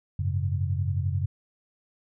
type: chord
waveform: sine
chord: F# suspended second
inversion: none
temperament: equal with one note detuned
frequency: 92.5 / 103.83 / 137 Hz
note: F#2 / G#2 / C#3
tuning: 0 / 0 / -20 cents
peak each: -26 / -31 / -30 dBFS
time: 0.19-1.26 s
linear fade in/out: 5 ms
effects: none